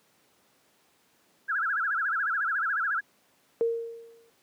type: tone with vibrato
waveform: sine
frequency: 1480 Hz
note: F#6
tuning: in tune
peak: -25 dBFS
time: 1.48-3.01 s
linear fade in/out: 20 ms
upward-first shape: sine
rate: 14 Hz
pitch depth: 220 cents each way
type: tone with exponential decay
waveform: sine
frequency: 461.7 Hz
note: A#4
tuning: 17 cents flat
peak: -20 dBFS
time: 3.61-4.3 s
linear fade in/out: 0 ms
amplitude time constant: 150 ms
effects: pink hiss -65 dBFS RMS until 4.42 s + high-pass 200 Hz 12 dB/octave